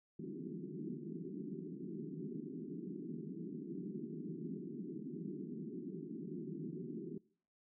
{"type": "band-pass noise", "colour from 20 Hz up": "pink", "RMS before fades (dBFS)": -45, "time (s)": [0.19, 7.18], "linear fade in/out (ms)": 5, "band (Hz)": [150, 400], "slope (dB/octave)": 96, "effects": ["noise-tail reverb RT60 0.5 s tail -22 dB re dry"]}